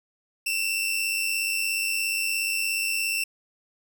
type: tone pair together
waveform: sawtooth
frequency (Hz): 2637 / 2734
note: E7 / F7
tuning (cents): 0 / -37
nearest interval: minor second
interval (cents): 63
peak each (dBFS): -24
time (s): 0.46-3.24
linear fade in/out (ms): 5
effects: none